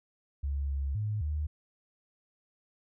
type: tone with pitch steps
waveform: sine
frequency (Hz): 70 / 69.1 / 106 / 75.4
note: C#2 / C#2 / G#2 / D2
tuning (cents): +18 / -5 / +36 / +46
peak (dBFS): -29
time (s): 0.43-1.47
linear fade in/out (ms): 10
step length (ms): 260
effects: none